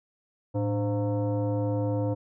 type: tone with frequency modulation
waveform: sine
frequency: 110 Hz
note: A2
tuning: in tune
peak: -24 dBFS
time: 0.54-2.15 s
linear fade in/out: 20 ms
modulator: 406 Hz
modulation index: 1.1
effects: none